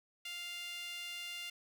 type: tone with high-pass filter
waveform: sawtooth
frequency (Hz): 698.5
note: F5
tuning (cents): 0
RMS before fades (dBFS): -44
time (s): 0.25-1.5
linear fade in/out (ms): 5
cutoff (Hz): 2600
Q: 3.5
effects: none